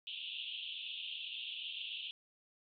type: band-pass noise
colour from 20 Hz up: pink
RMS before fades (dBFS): -44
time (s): 0.07-2.11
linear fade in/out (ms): 0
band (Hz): 2700 to 3600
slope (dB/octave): 96
effects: none